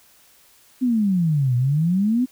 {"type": "exponential two-way sweep", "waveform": "sine", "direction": "down then up", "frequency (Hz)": [261.6, 120, 261.6], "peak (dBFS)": -16, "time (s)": [0.81, 2.26], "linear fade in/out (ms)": 20, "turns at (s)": 1.56, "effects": ["white hiss -54 dBFS RMS until 2.31 s"]}